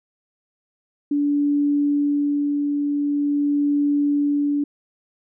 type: tone with tremolo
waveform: sine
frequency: 288.9 Hz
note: D4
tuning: 28 cents flat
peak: -16 dBFS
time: 1.11-4.64 s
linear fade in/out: 5 ms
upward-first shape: sine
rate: 0.45 Hz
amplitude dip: 30%
effects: none